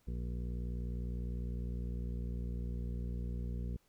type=harmonic tone; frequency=59.9 Hz; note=A#1; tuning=48 cents sharp; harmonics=1 / 2 / 3 / 4 / 6 / 7 / 8; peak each=-37 / -44 / -45 / -50 / -57 / -57 / -58 dBFS; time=0.07-3.77 s; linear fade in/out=10 ms; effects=pink hiss -73 dBFS RMS until 3.88 s